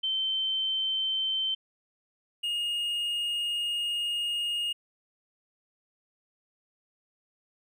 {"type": "tone pair in turn", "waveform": ["sine", "triangle"], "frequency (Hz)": [3097, 2853], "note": ["G7", "F7"], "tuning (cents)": [-22, 36], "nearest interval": "minor second", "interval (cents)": 142, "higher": "first", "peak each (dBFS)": -26, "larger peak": "neither", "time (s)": [[0.03, 1.55], [2.43, 4.73]], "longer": "second", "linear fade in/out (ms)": 10, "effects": []}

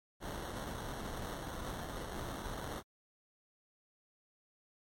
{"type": "noise with sample-and-hold", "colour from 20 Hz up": "pink", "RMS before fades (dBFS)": -42, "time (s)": [0.2, 2.83], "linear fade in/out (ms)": 50, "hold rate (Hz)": 2450, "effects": ["MP3 64 kbps"]}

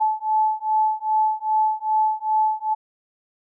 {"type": "beating tone pair", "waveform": "sine", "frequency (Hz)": [865, 867.5], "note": ["A5", "A5"], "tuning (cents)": [-30, -25], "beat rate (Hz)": 2.5, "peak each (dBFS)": -21, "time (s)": [0, 2.75], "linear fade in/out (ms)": 20, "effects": []}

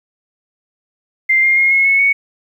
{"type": "tone with pitch steps", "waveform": "sine", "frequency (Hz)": [2093, 2119, 2144, 2171, 2197, 2224], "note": ["C7", "C7", "C7", "C#7", "C#7", "C#7"], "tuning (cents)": [0, 21, 42, -37, -16, 5], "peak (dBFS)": -9, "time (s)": [1.29, 2.13], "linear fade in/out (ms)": 10, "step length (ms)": 140, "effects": ["8-bit"]}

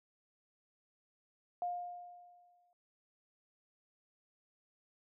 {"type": "tone with exponential decay", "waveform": "sine", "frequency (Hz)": 708, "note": "F5", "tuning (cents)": 23, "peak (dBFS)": -33, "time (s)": [1.62, 2.73], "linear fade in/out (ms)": 1, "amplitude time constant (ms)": 240, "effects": ["noise-tail reverb RT60 0.1 s tail -24 dB re dry"]}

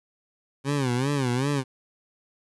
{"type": "tone with vibrato", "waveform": "20% pulse", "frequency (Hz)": 132.7, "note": "C3", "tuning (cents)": 25, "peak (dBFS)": -18, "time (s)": [0.64, 1.64], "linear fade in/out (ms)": 50, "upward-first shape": "sine", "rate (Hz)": 2.6, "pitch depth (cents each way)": 160, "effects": ["resampled to 24000 Hz", "10-bit"]}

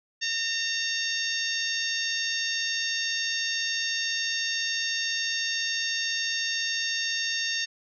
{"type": "harmonic tone", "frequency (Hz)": 914, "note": "A#5", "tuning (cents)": -34, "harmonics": [2, 3, 4, 5, 6, 7], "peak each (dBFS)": [-32, -33, -33, -35, -33, -36], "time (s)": [0.21, 7.66], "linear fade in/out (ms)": 20, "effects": []}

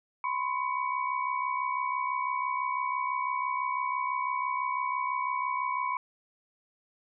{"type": "tone cluster", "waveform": "sine", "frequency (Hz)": [1002, 1068, 2257], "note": ["B5", "C6", "C#7"], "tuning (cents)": [25, 35, 31], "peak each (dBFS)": [-30, -33, -37], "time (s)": [0.24, 5.97], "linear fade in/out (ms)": 2, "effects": []}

